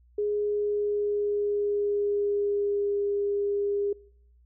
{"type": "tone with pitch glide", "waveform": "sine", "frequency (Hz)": [415.3, 405.3], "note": ["G#4", "G#4"], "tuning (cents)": [0, -42], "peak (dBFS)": -24, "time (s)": [0.18, 3.93], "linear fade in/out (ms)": 5, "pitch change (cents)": -42, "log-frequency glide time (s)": [0.34, 2.99], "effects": ["noise-tail reverb RT60 0.7 s tail -25 dB re dry", "added 60 Hz sine -56 dBFS peak until 4.45 s"]}